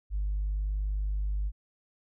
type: tone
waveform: sine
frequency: 50.4 Hz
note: G1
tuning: 49 cents sharp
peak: -26 dBFS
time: 0.1-1.52 s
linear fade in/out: 50 ms
effects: tanh soft clip ceiling -24 dBFS